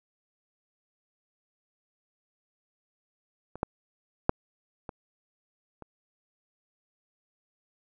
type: clicks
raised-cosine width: 1 ms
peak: -26 / -12 / -6 / -23 / -29 dBFS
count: 5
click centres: 3.556 / 3.631 / 4.294 / 4.892 / 5.823 s
effects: none